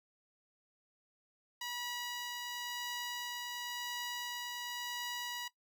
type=tone with tremolo; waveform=10% pulse; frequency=969 Hz; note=B5; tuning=33 cents flat; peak=-30 dBFS; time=1.61-5.48 s; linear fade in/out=5 ms; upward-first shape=triangle; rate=0.94 Hz; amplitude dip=25%; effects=noise-tail reverb RT60 0.1 s tail -17 dB re dry